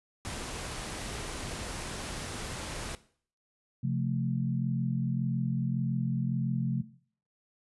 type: noise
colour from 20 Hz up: pink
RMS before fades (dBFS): -38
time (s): 0.25-2.95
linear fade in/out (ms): 0
type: chord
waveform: sine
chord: F major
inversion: second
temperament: equal with one note detuned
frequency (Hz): 132.87 / 174.61 / 220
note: C3 / F3 / A3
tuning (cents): +27 / 0 / 0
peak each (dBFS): -29 / -33 / -35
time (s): 3.83-6.82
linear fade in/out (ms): 10
effects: noise-tail reverb RT60 0.5 s tail -17 dB re dry + resampled to 24000 Hz